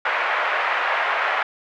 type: band-pass noise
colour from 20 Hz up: white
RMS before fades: -22 dBFS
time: 0.05-1.43 s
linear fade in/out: 5 ms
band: 590 to 2100 Hz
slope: 24 dB/octave
effects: none